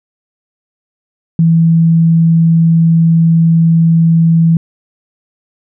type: tone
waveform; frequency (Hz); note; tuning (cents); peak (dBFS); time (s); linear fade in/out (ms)
sine; 164.81; E3; 0; -5; 1.39-4.57; 2
effects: none